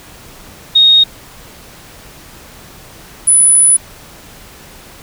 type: tone pair in turn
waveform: sine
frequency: 3729 / 9973 Hz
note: A#7 / D#9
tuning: 0 / +3 cents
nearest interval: octave + perfect fourth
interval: 1703 cents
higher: second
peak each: -4 / -5 dBFS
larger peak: first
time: 0.75-1.04 / 3.27-3.77 s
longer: second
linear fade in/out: 10 ms
effects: pink hiss -37 dBFS RMS until 5.02 s